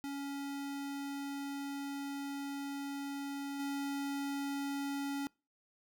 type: tone with level steps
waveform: square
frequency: 279.9 Hz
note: C#4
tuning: 17 cents sharp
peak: -39 / -36 dBFS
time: 0.04-5.27 s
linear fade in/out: 0 ms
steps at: 3.59 s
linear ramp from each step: 10 ms
effects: noise-tail reverb RT60 0.3 s tail -25 dB re dry